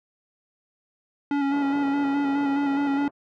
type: tone with vibrato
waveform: square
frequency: 280.9 Hz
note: C#4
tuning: 23 cents sharp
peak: -22 dBFS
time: 1.31-3.08 s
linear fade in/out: 2 ms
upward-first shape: square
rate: 4.8 Hz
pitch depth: 24 cents each way
type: band-pass noise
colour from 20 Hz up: pink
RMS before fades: -40 dBFS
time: 1.49-3.11 s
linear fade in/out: 50 ms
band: 260 to 1000 Hz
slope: 12 dB/octave
effects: low-pass 2000 Hz 12 dB/octave